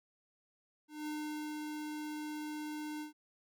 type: tone with ADSR envelope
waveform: square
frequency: 302.7 Hz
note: D#4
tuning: 48 cents flat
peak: -38 dBFS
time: 0.88-3.13 s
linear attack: 190 ms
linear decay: 460 ms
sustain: -2 dB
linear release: 120 ms
effects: none